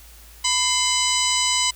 harmonic tone with a mistuned harmonic, 999 Hz, B5, 20 cents sharp, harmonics 1 / 2 / 3 / 4 / 5 / 6 / 7 / 8, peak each -26 / -27 / -25 / -26 / -27 / -28 / -30 / -25 dBFS, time 0.44-1.71 s, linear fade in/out 10 ms, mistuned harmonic 2, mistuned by +80 cents, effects added 56 Hz sine -45 dBFS peak until 1.75 s + white hiss -48 dBFS RMS until 1.75 s

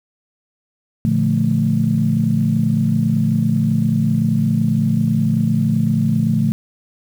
sine chord, Bb major seventh, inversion none, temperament equal, 116.54 / 146.83 / 174.61 / 220 Hz, Bb2 / D3 / F3 / A3, 0 / 0 / 0 / 0 cents, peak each -20 / -19 / -20 / -17 dBFS, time 1.05-6.52 s, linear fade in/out 0 ms, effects tanh soft clip ceiling -3 dBFS + 7-bit

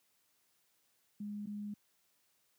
sine tone with dropouts, 206.8 Hz, G#3, 7 cents flat, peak -39 dBFS, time 1.2-1.74 s, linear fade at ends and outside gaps 5 ms, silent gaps 1.46-1.47 s, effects white hiss -75 dBFS RMS until 2.58 s + high-pass 80 Hz 12 dB/octave

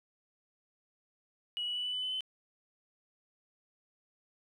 sine tone with pitch steps, 2919 / 2939 / 2960 / 2980 / 3001 / 3022 / 3043 Hz, F#7 / F#7 / F#7 / F#7 / F#7 / F#7 / F#7, -24 / -12 / 0 / +12 / +24 / +36 / +48 cents, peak -32 dBFS, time 1.57-2.207 s, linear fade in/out 0 ms, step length 91 ms, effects tanh soft clip ceiling -28 dBFS + 12-bit

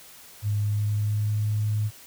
sine tone with pitch glide, 103.83 to 106.38 Hz, G#2 to G#2, 0 to +42 cents, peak -22 dBFS, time 0.42-1.91 s, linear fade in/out 50 ms, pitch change +42 cents, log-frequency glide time 0.58-1.52 s, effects white hiss -48 dBFS RMS until 2.06 s

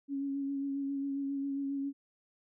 sine tone with vibrato, 277.2 Hz, C#4, in tune, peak -32 dBFS, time 0.08-1.93 s, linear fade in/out 50 ms, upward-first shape sine, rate 7.4 Hz, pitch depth 21 cents each way, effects none

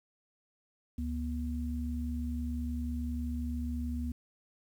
sine tone pair together, 71.8 / 241.5 Hz, D2 / B3, -39 / -39 cents, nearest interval octave + major sixth, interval 2100 cents, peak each -34 / -36 dBFS, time 0.98-4.12 s, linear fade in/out 5 ms, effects 10-bit

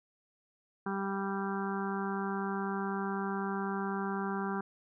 harmonic tone, 196 Hz, G3, in tune, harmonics 1 / 2 / 4 / 5 / 6 / 7 / 8, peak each -35 / -38 / -41 / -42 / -43 / -43 / -44 dBFS, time 0.86-4.61 s, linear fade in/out 5 ms, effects none

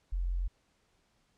sine tone, 44.12 Hz, F1, 18 cents sharp, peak -29 dBFS, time 0.12-0.48 s, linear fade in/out 10 ms, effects pink hiss -72 dBFS RMS until 1.37 s + low-pass 8000 Hz 12 dB/octave

